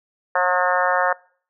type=harmonic tone with a mistuned harmonic; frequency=180.5 Hz; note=F#3; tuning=43 cents flat; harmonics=3 / 4 / 5 / 6 / 7 / 8 / 9 / 10; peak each=-22 / -23 / -24 / -25 / -25 / -26 / -27 / -27 dBFS; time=0.35-1.13 s; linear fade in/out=5 ms; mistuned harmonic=5; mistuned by=+15 cents; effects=noise-tail reverb RT60 0.5 s tail -24 dB re dry